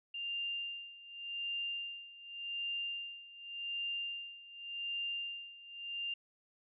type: tone with tremolo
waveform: sine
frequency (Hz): 2794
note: F7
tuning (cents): 0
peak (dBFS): -35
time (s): 0.14-6.14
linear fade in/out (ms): 5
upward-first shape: sine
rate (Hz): 0.87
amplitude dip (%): 85
effects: none